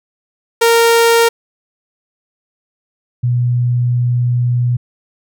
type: tone pair in turn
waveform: sawtooth / sine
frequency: 463.1 / 122.2 Hz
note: A#4 / B2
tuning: -11 / -18 cents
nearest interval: octave + major seventh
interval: 2307 cents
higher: first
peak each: -4 / -11 dBFS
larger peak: first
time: 0.61-1.29 / 3.23-4.77 s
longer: second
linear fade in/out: 10 ms
effects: none